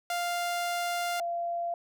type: tone pair in turn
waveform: sawtooth / sine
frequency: 698.5 / 687.7 Hz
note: F5 / F5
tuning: 0 / -27 cents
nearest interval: unison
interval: 27 cents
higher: first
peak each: -25 / -29 dBFS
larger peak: first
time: 0.1-1.2 / 1.2-1.74 s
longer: first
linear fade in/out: 2 ms
effects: none